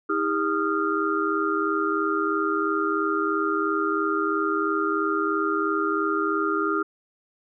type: tone cluster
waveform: sine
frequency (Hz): 319.4 / 402.4 / 1234 / 1382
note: D#4 / G4 / D#6 / F6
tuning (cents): +45 / +45 / -15 / -19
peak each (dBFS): -27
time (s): 0.09-6.83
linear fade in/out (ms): 10
effects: none